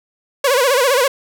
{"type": "tone with vibrato", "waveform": "sawtooth", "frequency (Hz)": 523.3, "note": "C5", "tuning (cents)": 0, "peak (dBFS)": -8, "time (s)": [0.44, 1.08], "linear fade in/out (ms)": 5, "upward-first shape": "sine", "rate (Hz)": 15, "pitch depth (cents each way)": 150, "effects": []}